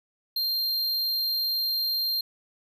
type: tone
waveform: square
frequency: 4186 Hz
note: C8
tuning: in tune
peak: -25 dBFS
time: 0.36-2.21 s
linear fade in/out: 5 ms
effects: none